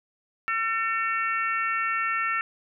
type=harmonic tone; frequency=450 Hz; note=A4; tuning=39 cents sharp; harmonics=3 / 4 / 5 / 6; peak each=-27 / -29 / -31 / -33 dBFS; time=0.48-2.41 s; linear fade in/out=0 ms; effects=none